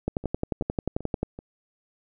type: two click trains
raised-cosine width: 2 ms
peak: -24 / -12 dBFS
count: 4 / 14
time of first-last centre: 0.24-1.389 / 0.08-1.23 s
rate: 2.61 / 11.3 Hz
effects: none